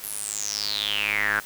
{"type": "tone with band-pass filter sweep", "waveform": "square", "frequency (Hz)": 51.91, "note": "G#1", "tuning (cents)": 0, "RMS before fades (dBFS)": -27, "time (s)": [0.03, 1.4], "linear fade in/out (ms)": 5, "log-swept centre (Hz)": [12000, 1500], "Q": 9, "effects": ["white hiss -42 dBFS RMS until 1.45 s"]}